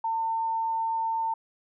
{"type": "tone", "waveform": "sine", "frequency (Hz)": 902, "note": "A5", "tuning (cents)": 43, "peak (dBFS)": -25, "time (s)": [0.04, 1.34], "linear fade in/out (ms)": 5, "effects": []}